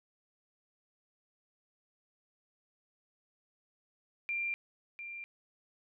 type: tone with echo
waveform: sine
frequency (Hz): 2378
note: D7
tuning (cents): +21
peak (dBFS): -32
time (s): 4.29-4.54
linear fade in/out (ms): 0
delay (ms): 700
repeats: 1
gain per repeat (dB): -9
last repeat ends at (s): 5.24
effects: none